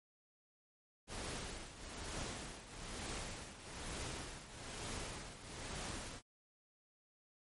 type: noise with tremolo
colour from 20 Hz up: pink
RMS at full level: -43 dBFS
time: 1.07-6.22 s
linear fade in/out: 50 ms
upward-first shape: triangle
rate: 1.1 Hz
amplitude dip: 75%
effects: MP3 48 kbps